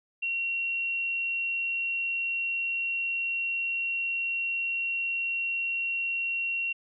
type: tone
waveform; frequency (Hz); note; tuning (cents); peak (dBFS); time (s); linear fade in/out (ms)
sine; 2739; F7; -34; -27; 0.22-6.73; 10
effects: none